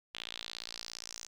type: tone with band-pass filter sweep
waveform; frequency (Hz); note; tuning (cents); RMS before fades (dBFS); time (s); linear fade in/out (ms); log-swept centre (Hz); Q
sawtooth; 57.3; A#1; -29; -45; 0.14-1.27; 10; 3200 to 6300; 3.5
effects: none